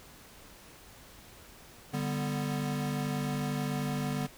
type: chord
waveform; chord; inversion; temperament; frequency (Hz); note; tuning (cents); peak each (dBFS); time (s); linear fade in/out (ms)
square; G major; second; equal; 146.83 / 196 / 246.9; D3 / G3 / B3; 0 / 0 / 0; -34 / -38 / -36; 1.93-4.27; 10
effects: pink hiss -53 dBFS RMS until 4.37 s